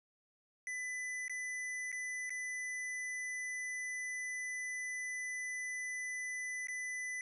square tone with dropouts, 2000 Hz, B6, 21 cents sharp, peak -39 dBFS, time 0.67-7.21 s, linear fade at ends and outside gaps 1 ms, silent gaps 1.281-1.296 / 1.918-1.926 / 2.295-2.304 / 6.671-6.684 s, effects resampled to 24000 Hz

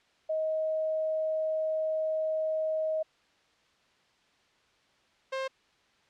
sine / sawtooth tone pair in turn, 630 / 530.8 Hz, D#5 / C5, +21 / +25 cents, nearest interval minor third, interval 296 cents, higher first, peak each -27 dBFS, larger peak neither, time 0.29-3.03 / 5.32-5.48 s, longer first, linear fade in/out 10 ms, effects white hiss -66 dBFS RMS until 6.09 s + low-pass 4000 Hz 12 dB/octave

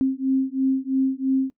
sine beating tone pair, 264 / 267 Hz, C4 / C4, +16 / +35 cents, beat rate 3 Hz, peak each -22 dBFS, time 0.01-1.5 s, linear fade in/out 0 ms, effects noise-tail reverb RT60 0.1 s tail -19 dB re dry

